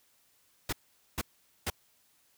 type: noise bursts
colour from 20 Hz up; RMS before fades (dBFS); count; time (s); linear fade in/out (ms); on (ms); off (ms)
pink; -32; 3; 0.69-1.701; 5; 37; 450
effects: white hiss -68 dBFS RMS until 2.37 s